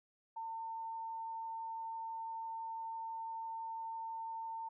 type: tone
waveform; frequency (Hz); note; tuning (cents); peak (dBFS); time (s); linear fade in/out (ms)
sine; 903; A5; +45; -40; 0.36-4.69; 10
effects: none